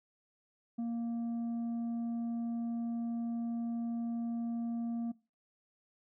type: tone with tanh clipping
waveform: sine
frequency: 233.1 Hz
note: A#3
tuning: in tune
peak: -34 dBFS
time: 0.78-5.12 s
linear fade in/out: 10 ms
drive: 4 dB
effects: noise-tail reverb RT60 0.3 s tail -21 dB re dry